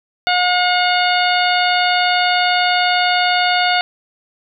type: harmonic tone with a mistuned harmonic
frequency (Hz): 720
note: F#5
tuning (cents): -47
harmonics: 1 / 2 / 3 / 4 / 5 / 6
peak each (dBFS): -16 / -19 / -21 / -22 / -23 / -24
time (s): 0.27-3.81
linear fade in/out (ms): 0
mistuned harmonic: 6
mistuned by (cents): +44
effects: none